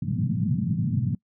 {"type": "band-pass noise", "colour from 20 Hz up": "pink", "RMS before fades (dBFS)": -25, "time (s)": [0.02, 1.15], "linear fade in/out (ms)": 5, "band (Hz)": [110, 220], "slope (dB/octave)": 48, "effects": ["noise-tail reverb RT60 0.1 s tail -24 dB re dry"]}